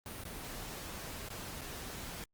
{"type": "noise with dropouts", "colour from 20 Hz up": "pink", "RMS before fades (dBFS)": -44, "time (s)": [0.06, 2.24], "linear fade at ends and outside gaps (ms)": 1, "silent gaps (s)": [[0.237, 0.252], [1.287, 1.302], [1.611, 1.616]], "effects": ["Opus 32 kbps"]}